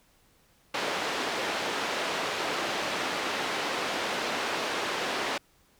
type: band-pass noise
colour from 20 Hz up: pink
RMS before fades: -31 dBFS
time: 0.74-5.38 s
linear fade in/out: 5 ms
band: 390 to 4100 Hz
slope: 12 dB/octave
effects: pink hiss -64 dBFS RMS until 5.79 s